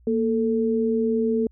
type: tone pair together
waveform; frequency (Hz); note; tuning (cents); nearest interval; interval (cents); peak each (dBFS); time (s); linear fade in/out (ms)
sine; 232.6 / 441.7; A#3 / A4; -4 / +7; major seventh; 1111; -22; 0.07-1.47; 2
effects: added 60 Hz sine -51 dBFS peak until 1.51 s